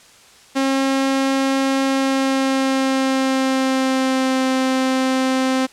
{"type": "tone with pitch glide", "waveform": "sawtooth", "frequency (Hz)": [269.6, 261.3], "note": ["C#4", "C4"], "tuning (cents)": [-48, -2], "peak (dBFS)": -12, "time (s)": [0.55, 5.67], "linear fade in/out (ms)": 20, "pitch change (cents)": -54, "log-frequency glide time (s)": [1.86, 4.45], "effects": ["white hiss -47 dBFS RMS until 5.72 s", "low-pass 8000 Hz 12 dB/octave"]}